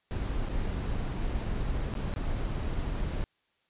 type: noise with dropouts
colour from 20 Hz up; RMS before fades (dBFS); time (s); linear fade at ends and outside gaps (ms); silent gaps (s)
brown; -31; 0.11-3.24; 0; 0.486-0.494 / 1.938-1.952 / 2.138-2.161
effects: white hiss -73 dBFS RMS until 3.69 s + resampled to 8000 Hz